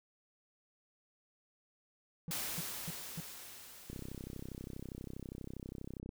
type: tone bursts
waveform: triangle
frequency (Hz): 166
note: E3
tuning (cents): +12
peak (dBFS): -36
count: 4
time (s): 2.28-3.202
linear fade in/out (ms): 0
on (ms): 28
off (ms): 270
type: noise with exponential decay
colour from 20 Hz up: white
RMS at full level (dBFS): -38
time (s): 2.31-5.99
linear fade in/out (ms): 1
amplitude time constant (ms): 800
type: click train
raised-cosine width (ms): 3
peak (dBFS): -31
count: 72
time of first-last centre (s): 3.9-6.091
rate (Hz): 32.4
effects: none